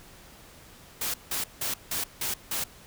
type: noise bursts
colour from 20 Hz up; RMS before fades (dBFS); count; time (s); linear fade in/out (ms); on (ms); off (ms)
white; -30; 6; 1.01-2.64; 5; 130; 170
effects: pink hiss -51 dBFS RMS until 2.86 s